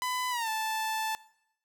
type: tone with pitch glide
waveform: sawtooth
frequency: 1003 to 878.2 Hz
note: B5 to A5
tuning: +26 to -4 cents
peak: -26 dBFS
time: 0.02-1.15 s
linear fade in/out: 0 ms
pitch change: -230 cents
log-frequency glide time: 0.3-0.49 s
effects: noise-tail reverb RT60 0.8 s tail -21 dB re dry